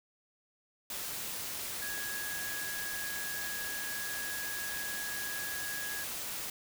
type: tone in noise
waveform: sine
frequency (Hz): 1661.2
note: G#6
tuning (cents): 0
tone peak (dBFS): -39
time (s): 1.82-6.04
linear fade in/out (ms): 2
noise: white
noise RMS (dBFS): -39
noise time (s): 0.9-6.5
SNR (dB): -3
effects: none